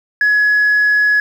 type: tone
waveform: sine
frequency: 1687 Hz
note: G#6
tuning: 27 cents sharp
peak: -8 dBFS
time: 0.21-1.2 s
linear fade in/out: 2 ms
effects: tanh soft clip ceiling -7 dBFS + 7-bit